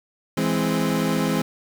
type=chord; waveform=30% pulse; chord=E augmented; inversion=none; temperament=equal; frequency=164.81 / 207.7 / 261.6 Hz; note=E3 / G#3 / B#3; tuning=0 / 0 / 0 cents; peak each=-22 dBFS; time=0.37-1.42 s; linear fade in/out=5 ms; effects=7-bit